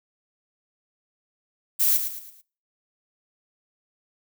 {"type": "noise with echo", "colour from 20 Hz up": "violet", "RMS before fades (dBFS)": -20, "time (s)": [1.79, 1.98], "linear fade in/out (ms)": 20, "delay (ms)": 110, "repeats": 4, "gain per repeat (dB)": -8, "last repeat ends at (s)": 2.42, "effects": ["noise-tail reverb RT60 0.4 s tail -22 dB re dry"]}